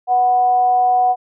sine tone with frequency modulation, 740 Hz, F#5, in tune, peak -11 dBFS, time 0.07-1.16 s, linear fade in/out 50 ms, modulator 250 Hz, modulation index 0.22, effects none

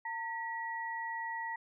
sine tone pair together, 909 / 1926.1 Hz, A#5 / B6, -44 / -44 cents, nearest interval octave + minor second, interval 1300 cents, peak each -38 / -39 dBFS, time 0.05-1.56 s, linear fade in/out 5 ms, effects none

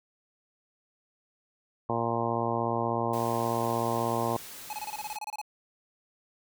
harmonic tone, 116.5 Hz, A#2, 1 cent flat, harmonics 1 / 2 / 3 / 4 / 5 / 6 / 7 / 8 / 9, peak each -35 / -35 / -35 / -35 / -35 / -35 / -35 / -35 / -35 dBFS, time 1.89-4.37 s, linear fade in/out 5 ms
white noise, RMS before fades -44 dBFS, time 3.13-5.17 s, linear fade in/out 5 ms
square tone bursts, 848 Hz, G#5, 36 cents sharp, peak -34 dBFS, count 13, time 4.7-5.415 s, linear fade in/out 2 ms, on 31 ms, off 26 ms
effects none

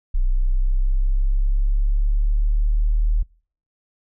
sine linear sweep, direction up, 30.87 to 38.89 Hz, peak -15 dBFS, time 0.14-3.23 s, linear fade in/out 10 ms, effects noise-tail reverb RT60 0.5 s tail -26 dB re dry

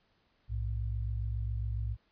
sine tone pair together, 60.1 / 107.4 Hz, B1 / A2, -46 / -41 cents, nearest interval minor seventh, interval 1005 cents, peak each -33 / -35 dBFS, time 0.48-1.97 s, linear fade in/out 50 ms, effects pink hiss -72 dBFS RMS until 2.11 s + resampled to 11025 Hz

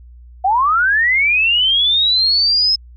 sine linear sweep, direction up, 723 to 5200 Hz, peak -11 dBFS, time 0.44-2.76 s, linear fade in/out 10 ms, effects added 60 Hz sine -37 dBFS peak until 2.96 s

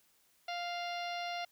harmonic tone, 698.5 Hz, F5, in tune, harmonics 1 / 2 / 3 / 4 / 5 / 6 / 7 / 8, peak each -38 / -47 / -45 / -46 / -50 / -49 / -55 / -54 dBFS, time 0.48-1.45 s, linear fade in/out 5 ms, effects white hiss -70 dBFS RMS until 1.51 s

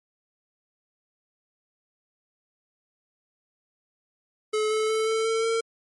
square tone with pitch steps, 430 / 434.7 / 439.5 / 444.4 / 449.3 / 454.3 Hz, A4 / A4 / A4 / A4 / A4 / A#4, -40 / -21 / -2 / +17 / +36 / -45 cents, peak -23 dBFS, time 4.53-5.61 s, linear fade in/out 10 ms, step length 180 ms, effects MP3 48 kbps

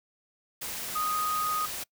sine tone in noise, 1244.5 Hz, D#6, in tune, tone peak -27 dBFS, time 0.95-1.66 s, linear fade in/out 10 ms, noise white, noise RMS -36 dBFS, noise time 0.61-1.84 s, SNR +6 dB, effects noise-tail reverb RT60 0.1 s tail -24 dB re dry

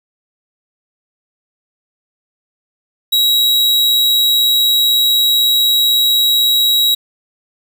45% pulse tone, 3854 Hz, B7, 43 cents flat, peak -10 dBFS, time 3.12-6.95 s, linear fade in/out 10 ms, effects 7-bit

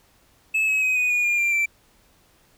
triangle tone with pitch steps, 2600 / 2561 / 2523 / 2485 / 2448 / 2412 / 2376 / 2341 Hz, E7 / D#7 / D#7 / D#7 / D#7 / D7 / D7 / D7, -24 / +49 / +23 / -3 / -29 / +46 / +20 / -6 cents, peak -17 dBFS, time 0.54-1.66 s, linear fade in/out 10 ms, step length 140 ms, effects pink hiss -59 dBFS RMS until 2.57 s

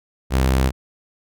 sawtooth tone, 65.41 Hz, C2, in tune, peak -11 dBFS, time 0.3-0.72 s, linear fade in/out 50 ms, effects none

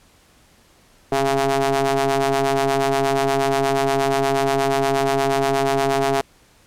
sawtooth ring-modulated tone, 137.8 Hz, C#3, 10 cents flat, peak -10 dBFS, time 1.12-6.21 s, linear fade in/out 0 ms, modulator 547 Hz, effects pink hiss -54 dBFS RMS until 6.66 s + low-pass 12000 Hz 12 dB/octave

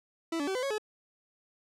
40% pulse tone with pitch steps, 329.8 / 287.2 / 383.2 / 506 / 551 / 426.6 Hz, E4 / D4 / G4 / B4 / C#5 / G#4, +1 / -39 / -39 / +42 / -11 / +46 cents, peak -29 dBFS, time 0.32-0.782 s, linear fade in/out 5 ms, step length 77 ms, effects low-pass 9000 Hz 12 dB/octave

